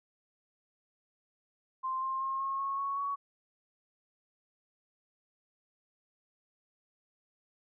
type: tone with pitch steps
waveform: sine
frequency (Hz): 1046.5 / 1058.7 / 1071 / 1083.4 / 1096 / 1108.7 / 1121.6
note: C6 / C6 / C6 / C#6 / C#6 / C#6 / C#6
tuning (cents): 0 / +20 / +40 / -40 / -20 / 0 / +20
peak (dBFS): -31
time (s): 1.83-3.16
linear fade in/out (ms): 20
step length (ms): 190
effects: none